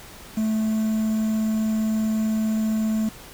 triangle tone with quantisation, 218.4 Hz, A3, 13 cents flat, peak -18 dBFS, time 0.37-3.09 s, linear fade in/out 5 ms, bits 7, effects pink hiss -43 dBFS RMS until 3.33 s

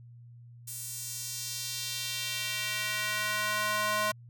square tone with high-pass filter sweep, 211.2 Hz, G#3, 29 cents sharp, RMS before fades -33 dBFS, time 0.67-4.12 s, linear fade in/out 10 ms, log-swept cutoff 9000 to 870 Hz, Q 1.3, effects added 119 Hz sine -48 dBFS peak until 4.29 s

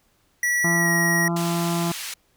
square tone with pitch glide, 1941 to 1900 Hz, B6 to A#6, -31 to +33 cents, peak -20 dBFS, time 0.43-1.28 s, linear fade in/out 2 ms, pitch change -36 cents, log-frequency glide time 0.76-0.89 s
harmonic tone, 170.1 Hz, F3, 45 cents flat, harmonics 1 / 2 / 4 / 5 / 6 / 7 / 8, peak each -23 / -28 / -31 / -35 / -34 / -38 / -39 dBFS, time 0.64-1.92 s, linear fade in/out 5 ms
pink band-pass noise, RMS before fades -33 dBFS, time 1.36-2.14 s, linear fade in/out 5 ms, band 2100 to 14000 Hz, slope 12 dB/octave
effects pink hiss -64 dBFS RMS until 2.36 s

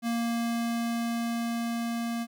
square tone with level ramp, 233.1 Hz, A#3, in tune, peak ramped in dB -27 to -30 dBFS, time 0.02-2.27 s, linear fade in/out 50 ms, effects none

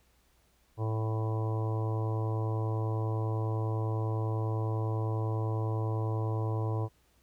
harmonic tone, 110 Hz, A2, in tune, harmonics 1 / 3 / 4 / 5 / 6 / 7 / 8 / 9 / 10, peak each -29 / -40 / -40 / -44 / -47 / -45 / -52 / -43 / -54 dBFS, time 0.77-6.89 s, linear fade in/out 50 ms, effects added 60 Hz sine -69 dBFS peak until 7.22 s + pink hiss -69 dBFS RMS until 7.22 s

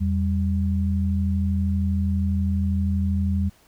sine tone pair together, 83.49 / 196 Hz, E2 / G3, +23 / 0 cents, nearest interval octave + minor third, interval 1477 cents, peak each -21 / -24 dBFS, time 0-3.5 s, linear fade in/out 20 ms, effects pink hiss -57 dBFS RMS until 3.67 s

